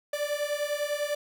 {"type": "beating tone pair", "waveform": "45% pulse", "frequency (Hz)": [582, 592], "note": ["D5", "D5"], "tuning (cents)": [-16, 14], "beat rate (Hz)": 10, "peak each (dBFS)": -31, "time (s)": [0.13, 1.15], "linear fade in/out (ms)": 5, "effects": []}